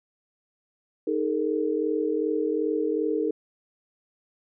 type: chord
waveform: sine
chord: D# suspended fourth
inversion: none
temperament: equal with one note detuned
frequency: 311.1 / 415.3 / 457.9 Hz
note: D#4 / G#4 / A#4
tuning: 0 / 0 / -31 cents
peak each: -27 / -28 / -27 dBFS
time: 1.07-3.31 s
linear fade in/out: 5 ms
effects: none